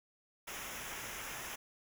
pink noise with comb filter, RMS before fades -44 dBFS, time 0.47-1.56 s, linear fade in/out 10 ms, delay 0.23 ms, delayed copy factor -0.7, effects none

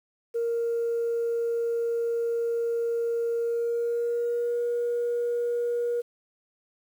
sine tone with pitch glide, 466 to 477.2 Hz, A#4 to A#4, -1 to +41 cents, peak -23 dBFS, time 0.34-6.02 s, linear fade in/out 20 ms, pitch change +42 cents, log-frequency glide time 3.37-4.6 s, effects tanh soft clip ceiling -21 dBFS + 9-bit

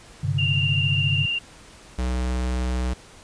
sine chord, G suspended fourth, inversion none, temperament equal with one note detuned, 98 / 132.41 / 146.83 Hz, G2 / C3 / D3, 0 / +21 / 0 cents, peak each -25 dBFS, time 0.23-1.26 s, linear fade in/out 10 ms
sine tone with vibrato, 2794 Hz, F7, in tune, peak -22 dBFS, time 0.38-1.39 s, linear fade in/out 10 ms, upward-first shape sine, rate 20 Hz, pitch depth 32 cents each way
square tone, 62.5 Hz, B1, 21 cents sharp, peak -23 dBFS, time 1.98-2.94 s, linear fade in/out 10 ms
effects pink hiss -47 dBFS RMS until 3.23 s + resampled to 22050 Hz

